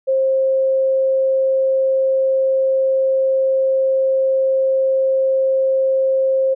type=tone; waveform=sine; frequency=531 Hz; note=C5; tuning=25 cents sharp; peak=-13 dBFS; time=0.07-6.55 s; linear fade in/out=20 ms; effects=none